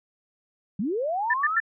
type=linear sweep; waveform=sine; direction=up; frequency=172.8 to 1396.9 Hz; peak=-24 dBFS; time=0.79-1.59 s; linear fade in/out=5 ms
type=tone bursts; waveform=sine; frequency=1776 Hz; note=A6; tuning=16 cents sharp; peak=-19 dBFS; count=3; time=1.3-1.602 s; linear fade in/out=5 ms; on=38 ms; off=94 ms
effects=none